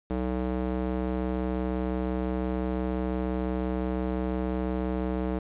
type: tone with band-pass filter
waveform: square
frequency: 62.9 Hz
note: B1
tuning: 32 cents sharp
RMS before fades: -29 dBFS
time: 0.1-5.39 s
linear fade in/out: 5 ms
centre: 370 Hz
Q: 0.89
effects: resampled to 8000 Hz + 9-bit